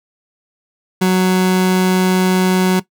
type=tone; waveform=30% pulse; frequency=185.1 Hz; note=F#3; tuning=1 cent sharp; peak=-8 dBFS; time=1.01-2.8 s; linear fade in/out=10 ms; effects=noise-tail reverb RT60 0.1 s tail -17 dB re dry